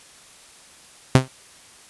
sawtooth tone with exponential decay, 130.2 Hz, C3, 8 cents flat, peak -3 dBFS, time 1.15-1.28 s, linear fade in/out 2 ms, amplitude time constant 28 ms, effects white hiss -48 dBFS RMS until 1.89 s + resampled to 24000 Hz

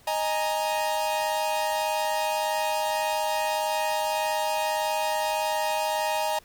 45% pulse chord, D# suspended fourth, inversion none, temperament equal, 622.3 / 830.6 / 932.3 Hz, D#5 / G#5 / A#5, 0 / 0 / 0 cents, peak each -29 dBFS, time 0.07-6.39 s, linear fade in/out 5 ms, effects pink hiss -56 dBFS RMS until 6.44 s

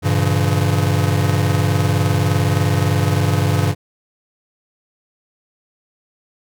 square chord, G diminished seventh, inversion none, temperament just, 98 / 117.6 / 141.12 / 169.34 Hz, G2 / Bb2 / Db3 / Fb3, 0 / +16 / +31 / +47 cents, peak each -18 / -23 / -20 / -24 dBFS, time 0.02-3.75 s, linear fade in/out 50 ms, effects none

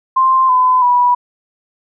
sine tone with pitch steps, 1048 / 1012.9 / 978.9 Hz, C6 / B5 / B5, +2 / +43 / -16 cents, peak -8 dBFS, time 0.16-1.15 s, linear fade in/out 10 ms, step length 330 ms, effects none

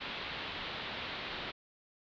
white low-pass noise, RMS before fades -41 dBFS, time 0-1.52 s, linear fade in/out 20 ms, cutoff 4000 Hz, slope 48 dB/octave, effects none

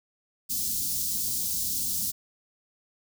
white band-stop noise, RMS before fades -29 dBFS, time 0.49-2.12 s, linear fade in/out 20 ms, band 250 to 4600 Hz, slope 24 dB/octave, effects none

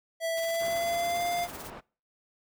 square tone with pitch glide, 659 to 698.2 Hz, E5 to F5, -1 to -1 cents, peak -28 dBFS, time 0.2-1.48 s, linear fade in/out 50 ms, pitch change +100 cents, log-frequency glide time 0.36-1.26 s
white noise with tremolo, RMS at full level -43 dBFS, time 0.37-1.7 s, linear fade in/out 2 ms, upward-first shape sine, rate 18 Hz, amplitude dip 65%
white low-pass noise, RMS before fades -44 dBFS, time 0.6-1.81 s, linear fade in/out 20 ms, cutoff 1100 Hz, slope 12 dB/octave
effects noise-tail reverb RT60 0.4 s tail -25 dB re dry

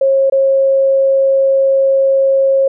sine tone with dropouts, 541 Hz, C#5, 42 cents flat, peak -8 dBFS, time 0.01-2.68 s, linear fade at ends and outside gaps 5 ms, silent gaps 0.299-0.322 s, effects none

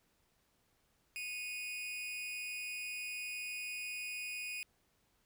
40% pulse tone with amplitude modulation, 2489 Hz, D#7, in tune, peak -36 dBFS, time 1.16-4.63 s, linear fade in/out 0 ms, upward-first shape sine, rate 294 Hz, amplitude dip 70%, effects pink hiss -75 dBFS RMS until 5.25 s

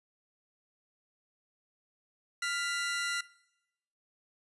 sawtooth tone pair together, 1396.9 / 1985.2 Hz, F6 / B6, 0 / +8 cents, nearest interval tritone, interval 608 cents, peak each -30 / -31 dBFS, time 2.42-3.21 s, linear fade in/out 5 ms, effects noise-tail reverb RT60 0.9 s tail -21 dB re dry + resampled to 24000 Hz

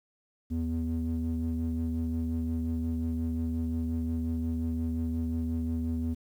triangle ring-modulated tone, 82.41 Hz, E2, in tune, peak -23 dBFS, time 0.5-6.15 s, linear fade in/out 20 ms, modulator 162 Hz, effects 10-bit

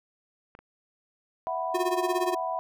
clicks, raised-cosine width 0.5 ms, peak -30 / -35 dBFS, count 2, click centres 0.551 / 0.59 s
sine chord, E suspended second, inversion none, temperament equal, 659.3 / 740 / 987.8 Hz, E5 / F#5 / B5, 0 / 0 / 0 cents, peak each -32 dBFS, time 1.47-2.59 s, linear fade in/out 0 ms
square tone with tremolo, 360 Hz, F#4, 47 cents flat, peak -24 dBFS, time 1.74-2.35 s, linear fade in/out 10 ms, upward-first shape sine, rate 17 Hz, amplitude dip 85%
effects none

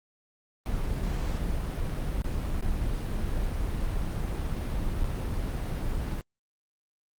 brown noise with dropouts, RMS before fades -29 dBFS, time 0.66-6.21 s, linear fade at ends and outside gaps 0 ms, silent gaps 1.942-1.947 / 2.219-2.243 / 2.609-2.625 / 5.034-5.043 s, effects Opus 32 kbps

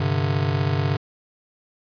square chord, G suspended fourth, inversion none, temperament just, 98 / 130.67 / 147 Hz, G2 / C3 / D3, 0 / -2 / +2 cents, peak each -25 dBFS, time 0-0.97 s, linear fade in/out 5 ms, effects resampled to 11025 Hz

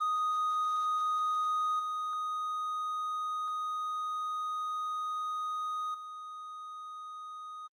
triangle tone with level steps, 1244.5 Hz, D#6, in tune, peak -25 / -30 / -39 dBFS, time 0-7.68 s, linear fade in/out 20 ms, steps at 1.79 / 5.94 s, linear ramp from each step 5 ms, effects tanh soft clip ceiling -21 dBFS + Opus 24 kbps

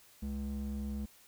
triangle ring-modulated tone, 138.59 Hz, C#3, in tune, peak -30 dBFS, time 0.22-1.06 s, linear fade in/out 10 ms, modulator 71.4 Hz, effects white hiss -61 dBFS RMS until 1.27 s

